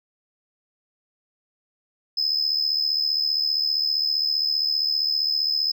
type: tone with amplitude modulation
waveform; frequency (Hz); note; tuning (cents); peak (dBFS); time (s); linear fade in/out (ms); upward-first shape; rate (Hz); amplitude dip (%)
sine; 5100; D#8; +42; -15; 2.17-5.72; 10; sine; 75.2; 80
effects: tanh soft clip ceiling -16 dBFS